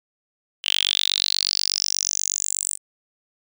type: tone with high-pass filter sweep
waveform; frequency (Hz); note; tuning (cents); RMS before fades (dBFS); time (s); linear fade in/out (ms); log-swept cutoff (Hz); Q
sawtooth; 48.27; G1; -26; -23; 0.63-2.78; 50; 3000 to 8400; 8.6
effects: none